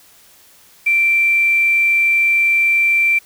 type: tone with quantisation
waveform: sine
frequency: 2349 Hz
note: D7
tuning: in tune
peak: -11 dBFS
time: 0.86-3.19 s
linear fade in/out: 10 ms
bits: 6
effects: white hiss -48 dBFS RMS until 3.25 s